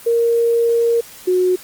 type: tone pair in turn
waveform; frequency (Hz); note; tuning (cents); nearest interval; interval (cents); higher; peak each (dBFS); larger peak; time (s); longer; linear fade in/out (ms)
sine; 466.2 / 365.7; A#4 / F#4; 0 / -20; major third; 420; first; -12; neither; 0.06-1.01 / 1.27-1.56; first; 10
effects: white hiss -39 dBFS RMS until 1.63 s + Opus 24 kbps